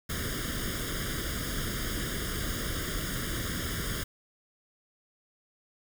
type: noise with comb filter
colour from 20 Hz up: pink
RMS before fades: -33 dBFS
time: 0.09-4.04 s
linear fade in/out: 10 ms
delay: 0.59 ms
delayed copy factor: +1
effects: none